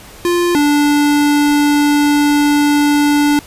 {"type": "tone pair in turn", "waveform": "square", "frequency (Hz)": [349.2, 291.9], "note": ["F4", "D4"], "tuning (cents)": [0, -10], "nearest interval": "minor third", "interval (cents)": 310, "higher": "first", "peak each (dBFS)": [-12, -10], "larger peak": "second", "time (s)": [[0.25, 0.55], [0.55, 3.39]], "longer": "second", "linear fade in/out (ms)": 0, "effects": ["pink hiss -37 dBFS RMS until 3.46 s", "resampled to 32000 Hz"]}